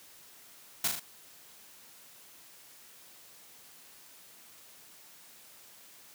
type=noise with echo; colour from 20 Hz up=white; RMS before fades=-28 dBFS; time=0.84-0.88 s; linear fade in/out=5 ms; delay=39 ms; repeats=3; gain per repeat=-4 dB; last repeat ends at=0.997 s; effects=white hiss -55 dBFS RMS until 6.14 s + high-pass 100 Hz 12 dB/octave